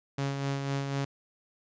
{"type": "tone with tremolo", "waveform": "sawtooth", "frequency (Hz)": 138.59, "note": "C#3", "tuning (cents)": 0, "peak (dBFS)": -24, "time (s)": [0.18, 1.05], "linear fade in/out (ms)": 5, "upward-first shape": "sine", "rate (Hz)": 4, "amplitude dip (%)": 40, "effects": ["resampled to 16000 Hz"]}